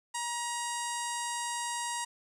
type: tone with low-pass filter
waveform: sawtooth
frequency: 950 Hz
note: A#5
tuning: 33 cents sharp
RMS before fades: -35 dBFS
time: 0.14-2.05 s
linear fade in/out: 10 ms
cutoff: 8400 Hz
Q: 4.5
effects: 11-bit